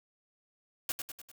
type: noise with echo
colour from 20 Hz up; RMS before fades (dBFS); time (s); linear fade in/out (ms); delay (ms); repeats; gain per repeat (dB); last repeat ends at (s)
white; -33; 0.89-0.92; 2; 99; 4; -5; 1.316
effects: none